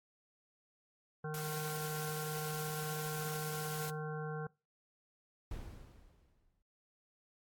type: harmonic tone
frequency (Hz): 153.6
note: D#3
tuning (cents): -22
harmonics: 1 / 3 / 5 / 7 / 9 / 10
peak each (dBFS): -40 / -43 / -48 / -52 / -50 / -51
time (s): 1.24-4.47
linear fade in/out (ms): 5
type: noise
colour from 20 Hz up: white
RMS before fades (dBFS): -45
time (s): 1.34-3.9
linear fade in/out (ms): 2
type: noise with exponential decay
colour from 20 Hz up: brown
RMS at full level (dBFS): -41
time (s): 5.51-6.62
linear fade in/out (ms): 2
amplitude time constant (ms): 240
effects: noise-tail reverb RT60 0.3 s tail -23 dB re dry + AAC 64 kbps